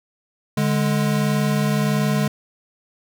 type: tone pair together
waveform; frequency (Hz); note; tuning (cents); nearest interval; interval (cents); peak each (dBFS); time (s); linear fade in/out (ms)
square; 146.83 / 208.3; D3 / G#3; 0 / +5; tritone; 605; -21; 0.57-2.28; 5
effects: none